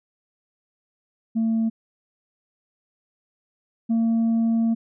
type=tone pair in turn; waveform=sine; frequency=224.9 / 227.9 Hz; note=A3 / A#3; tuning=+38 / -39 cents; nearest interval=unison; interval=23 cents; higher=second; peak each=-17 / -15 dBFS; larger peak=second; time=1.35-1.7 / 3.89-4.75 s; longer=second; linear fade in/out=20 ms; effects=tanh soft clip ceiling -17 dBFS